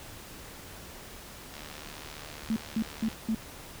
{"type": "click train", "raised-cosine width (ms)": 0.2, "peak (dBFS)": -26, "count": 120, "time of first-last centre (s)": [1.54, 3.129], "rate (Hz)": 74.9}
{"type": "tone bursts", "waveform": "sine", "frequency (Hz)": 221.4, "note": "A3", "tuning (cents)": 11, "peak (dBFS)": -25, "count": 4, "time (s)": [2.5, 3.348], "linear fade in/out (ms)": 2, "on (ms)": 62, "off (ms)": 200}
{"effects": ["pink hiss -46 dBFS RMS until 3.8 s"]}